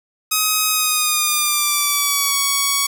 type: tone with pitch glide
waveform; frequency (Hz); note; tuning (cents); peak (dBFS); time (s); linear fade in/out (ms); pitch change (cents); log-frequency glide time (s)
5% pulse; 1264 to 1119.6; D#6 to C#6; +27 to +17; -4; 0.31-2.87; 10; -210; 0.72-2.36
effects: none